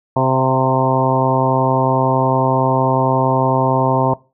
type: harmonic tone with a mistuned harmonic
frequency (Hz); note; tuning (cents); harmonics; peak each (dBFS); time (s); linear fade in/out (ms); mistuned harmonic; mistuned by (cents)
130.9; C3; +1; 1 / 2 / 3 / 4 / 5 / 6 / 7 / 8; -18 / -21 / -23 / -22 / -19 / -24 / -18 / -23; 0.16-4.14; 5; 5; +17
effects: noise-tail reverb RT60 0.3 s tail -21 dB re dry